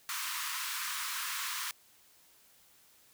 pink high-pass noise, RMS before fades -37 dBFS, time 0.09-1.71 s, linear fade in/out 0 ms, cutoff 970 Hz, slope 96 dB/octave, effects white hiss -63 dBFS RMS until 3.13 s

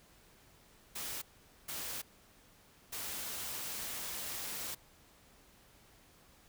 white noise bursts at uneven times, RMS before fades -41 dBFS, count 3, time 0.95-1.22 / 1.68-2.02 / 2.92-4.75 s, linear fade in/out 10 ms, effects pink hiss -63 dBFS RMS until 6.48 s

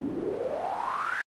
pink noise with band-pass filter sweep, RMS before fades -31 dBFS, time 0.01-1.22 s, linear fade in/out 10 ms, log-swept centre 260 to 1700 Hz, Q 8.8, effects Opus 32 kbps

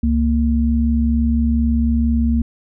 sine tone pair together, 69.1 / 231.5 Hz, C#2 / A#3, -5 / -12 cents, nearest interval octave + major sixth, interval 2093 cents, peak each -16 dBFS, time 0.03-2.42 s, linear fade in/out 5 ms, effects none

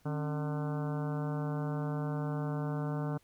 harmonic tone with a mistuned harmonic, 149.9 Hz, D3, 36 cents sharp, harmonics 1 / 2 / 3 / 4 / 5 / 6 / 7 / 8 / 9 / 10, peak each -33 / -39 / -43 / -45 / -47 / -49 / -50 / -51 / -52 / -53 dBFS, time 0.05-3.18 s, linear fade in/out 10 ms, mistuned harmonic 2, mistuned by -120 cents, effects pink hiss -68 dBFS RMS until 3.23 s

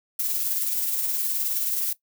violet noise with tremolo, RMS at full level -24 dBFS, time 0.19-1.93 s, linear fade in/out 5 ms, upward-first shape triangle, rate 19 Hz, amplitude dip 40%, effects noise-tail reverb RT60 0.1 s tail -17 dB re dry

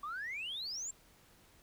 sine exponential sweep, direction up, 1128 to 7560 Hz, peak -37 dBFS, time 0.03-0.91 s, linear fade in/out 5 ms, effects tanh soft clip ceiling -35 dBFS + pink hiss -64 dBFS RMS until 1.62 s

